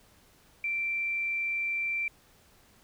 sine tone, 2349 Hz, D7, in tune, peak -28 dBFS, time 0.64-2.08 s, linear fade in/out 2 ms, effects pink hiss -61 dBFS RMS until 2.83 s

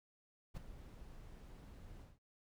brown noise with ADSR envelope, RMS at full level -42 dBFS, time 0.54-2.19 s, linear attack 30 ms, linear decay 13 ms, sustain -12 dB, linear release 180 ms, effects none

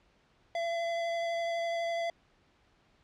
square tone with vibrato, 676 Hz, E5, 43 cents sharp, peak -31 dBFS, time 0.55-2.1 s, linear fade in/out 2 ms, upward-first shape sine, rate 12 Hz, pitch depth 11 cents each way, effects pink hiss -67 dBFS RMS until 3.03 s + low-pass 4000 Hz 12 dB/octave

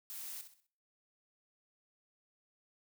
blue noise with echo, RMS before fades -45 dBFS, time 0.1-0.41 s, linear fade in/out 0 ms, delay 64 ms, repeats 4, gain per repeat -9 dB, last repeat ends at 0.666 s, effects noise-tail reverb RT60 0.6 s tail -26 dB re dry

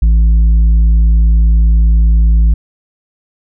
sine tone with tanh clipping, 55 Hz, A1, in tune, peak -6 dBFS, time 0.02-2.54 s, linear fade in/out 5 ms, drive 5 dB, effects none

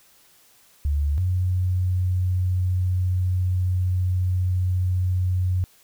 sine tone pair in turn, 72.6 / 91.47 Hz, D2 / F#2, -19 / -19 cents, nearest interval major third, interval 400 cents, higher second, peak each -19 dBFS, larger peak neither, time 0.85-1.18 / 1.18-5.64 s, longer second, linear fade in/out 0 ms, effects white hiss -56 dBFS RMS until 5.83 s

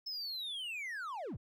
triangle linear sweep, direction down, 5274 to 58.1 Hz, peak -37 dBFS, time 0.06-1.37 s, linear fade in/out 10 ms, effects none

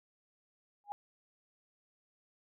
sine tone with exponential growth, 820 Hz, G#5, 22 cents flat, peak -32 dBFS, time 0.84-0.92 s, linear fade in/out 0 ms, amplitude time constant 16 ms, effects none

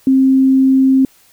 sine tone, 265.2 Hz, C4, 23 cents sharp, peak -7 dBFS, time 0.07-1.05 s, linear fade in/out 2 ms, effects white hiss -50 dBFS RMS until 1.32 s

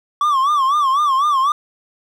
triangle tone with vibrato, 1126 Hz, C#6, 27 cents sharp, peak -11 dBFS, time 0.21-1.52 s, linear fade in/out 2 ms, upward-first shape sine, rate 4 Hz, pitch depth 130 cents each way, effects none

